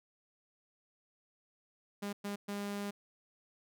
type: tone bursts at uneven times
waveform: sawtooth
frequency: 202.7 Hz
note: G#3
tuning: 42 cents flat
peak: -33 dBFS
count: 3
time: 2.02-2.13 / 2.24-2.36 / 2.48-2.91 s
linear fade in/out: 10 ms
effects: none